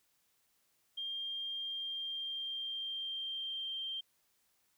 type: tone with pitch glide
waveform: sine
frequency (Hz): 3200 to 3160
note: G7 to G7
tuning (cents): +35 to +13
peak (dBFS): -37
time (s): 0.97-4.01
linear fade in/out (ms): 10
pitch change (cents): -22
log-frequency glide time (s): 1.54-3.77
effects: white hiss -75 dBFS RMS until 4.77 s